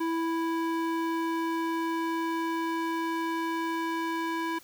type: tone with band-pass filter sweep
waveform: square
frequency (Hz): 329.6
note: E4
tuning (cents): 0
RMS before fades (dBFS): -30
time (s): 0-4.59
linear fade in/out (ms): 10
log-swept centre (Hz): 740 to 1200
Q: 0.81
effects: white hiss -54 dBFS RMS until 4.63 s